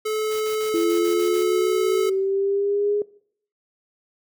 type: tone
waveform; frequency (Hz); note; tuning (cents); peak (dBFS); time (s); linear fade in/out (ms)
square; 432.1; A4; -31; -23; 0.05-2.1; 10
type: noise bursts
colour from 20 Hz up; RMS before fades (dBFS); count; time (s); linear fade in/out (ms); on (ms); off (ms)
white; -39; 8; 0.31-1.431; 2; 92; 55
type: linear sweep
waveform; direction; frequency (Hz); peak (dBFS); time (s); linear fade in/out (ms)
sine; up; 335.2 to 415.3; -19; 0.74-3.02; 2
effects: noise-tail reverb RT60 0.6 s tail -20 dB re dry